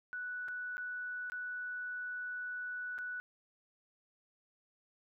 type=tone with dropouts; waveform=sine; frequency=1480 Hz; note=F#6; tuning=in tune; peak=-38 dBFS; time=0.13-3.2 s; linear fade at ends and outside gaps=0 ms; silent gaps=0.481-0.485 / 0.77-0.78 / 1.299-1.32 / 2.981-2.987 s; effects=none